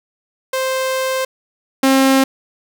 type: tone pair in turn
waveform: sawtooth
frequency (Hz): 523.3 / 267.5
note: C5 / C4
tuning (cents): 0 / +38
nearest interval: octave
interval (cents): 1162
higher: first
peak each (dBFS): -13 / -6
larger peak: second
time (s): 0.53-1.25 / 1.83-2.24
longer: first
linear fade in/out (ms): 5
effects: none